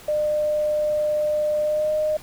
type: tone with pitch glide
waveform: sine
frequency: 603 to 613.5 Hz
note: D5 to D#5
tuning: +46 to -25 cents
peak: -19 dBFS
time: 0.08-2.17 s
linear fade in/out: 5 ms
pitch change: +29 cents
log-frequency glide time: 1.62-1.91 s
effects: pink hiss -44 dBFS RMS until 2.22 s